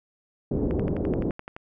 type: low-pass noise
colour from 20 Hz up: white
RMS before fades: -26 dBFS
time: 0.51-1.31 s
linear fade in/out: 5 ms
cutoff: 420 Hz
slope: 24 dB/octave
type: click train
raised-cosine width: 0.5 ms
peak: -22 dBFS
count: 11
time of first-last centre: 0.71-1.565 s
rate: 11.7 Hz
effects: none